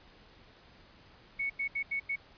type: tone bursts at uneven times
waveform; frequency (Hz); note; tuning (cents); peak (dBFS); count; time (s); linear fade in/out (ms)
sine; 2217; C#7; 0; -30; 5; 1.39-1.5 / 1.59-1.68 / 1.75-1.83 / 1.91-2 / 2.09-2.16; 10
effects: pink hiss -58 dBFS RMS until 2.37 s + resampled to 11025 Hz